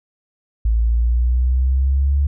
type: exponential sweep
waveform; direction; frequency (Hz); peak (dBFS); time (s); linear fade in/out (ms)
sine; up; 54.9 to 71.6; -13; 0.65-2.27; 5
effects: none